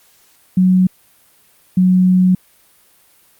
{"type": "tone pair in turn", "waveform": "sine", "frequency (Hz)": [184.7, 183.87], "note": ["F#3", "F#3"], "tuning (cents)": [-3, -11], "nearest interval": "unison", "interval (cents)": 8, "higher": "first", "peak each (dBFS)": [-8, -8], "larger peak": "neither", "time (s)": [[0.57, 0.87], [1.77, 2.35]], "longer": "second", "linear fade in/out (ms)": 5, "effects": ["white hiss -52 dBFS RMS until 3.39 s", "Opus 48 kbps"]}